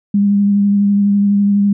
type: tone with vibrato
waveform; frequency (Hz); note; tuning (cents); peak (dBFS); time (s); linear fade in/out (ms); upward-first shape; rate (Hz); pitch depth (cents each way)
sine; 201.9; G#3; -49; -9; 0.14-1.73; 5; sine; 12; 16
effects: none

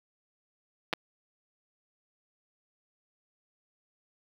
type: clicks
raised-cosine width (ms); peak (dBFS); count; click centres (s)
0.3; -13; 2; 0.929 / 0.935
effects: high-pass 150 Hz 12 dB/octave + 7-bit

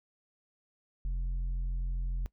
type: tone with tanh clipping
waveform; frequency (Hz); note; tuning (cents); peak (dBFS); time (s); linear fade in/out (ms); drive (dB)
sine; 43.65; F1; 0; -31; 1.05-2.26; 0; 5
effects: noise-tail reverb RT60 0.1 s tail -20 dB re dry

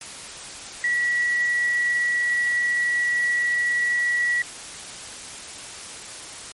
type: tone in noise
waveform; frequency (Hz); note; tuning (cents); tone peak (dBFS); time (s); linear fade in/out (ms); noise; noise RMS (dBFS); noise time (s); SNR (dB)
sine; 1937; B6; -34; -19; 0.84-4.42; 2; white; -37; 0.01-6.52; +15
effects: MP3 48 kbps

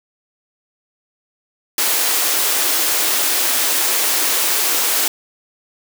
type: high-pass noise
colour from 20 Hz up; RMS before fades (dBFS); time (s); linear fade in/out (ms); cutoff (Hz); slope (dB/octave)
white; -17; 1.78-5.08; 2; 270; 48
effects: none

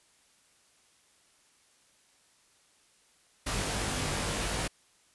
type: noise with comb filter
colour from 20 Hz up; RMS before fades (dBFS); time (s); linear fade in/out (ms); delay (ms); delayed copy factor
pink; -32; 3.46-4.68; 10; 20; +0.8
effects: white hiss -65 dBFS RMS until 5.14 s + resampled to 24000 Hz

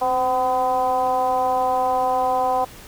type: tone with frequency modulation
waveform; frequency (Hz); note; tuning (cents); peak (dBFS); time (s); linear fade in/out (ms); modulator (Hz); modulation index
sine; 763; G5; -47; -17; 0.01-2.65; 10; 249; 0.99
effects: pink hiss -42 dBFS RMS until 2.87 s

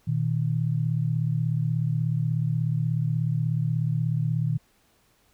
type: tone pair together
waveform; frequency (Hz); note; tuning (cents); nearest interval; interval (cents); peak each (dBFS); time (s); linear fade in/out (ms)
sine; 120 / 156.53; B2 / D#3; -49 / +11; perfect fourth; 460; -25 / -25; 0.07-4.58; 10
effects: pink hiss -64 dBFS RMS until 5.33 s

